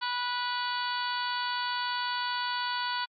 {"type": "harmonic tone with a mistuned harmonic", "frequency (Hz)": 490.3, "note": "B4", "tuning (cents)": -13, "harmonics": [2, 3, 4, 5, 6, 7, 8, 9], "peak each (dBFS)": [-32, -35, -43, -45, -40, -41, -42, -38], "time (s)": [0.01, 3.06], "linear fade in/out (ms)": 20, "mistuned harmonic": 9, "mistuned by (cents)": 28, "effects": ["AAC 64 kbps"]}